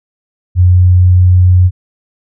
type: tone with pitch glide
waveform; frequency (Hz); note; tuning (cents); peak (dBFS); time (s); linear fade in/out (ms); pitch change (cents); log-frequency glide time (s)
sine; 90.2 to 90.72; F#2 to F#2; -44 to -34; -3; 0.55-1.71; 50; +10; 0.66-1.27
effects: none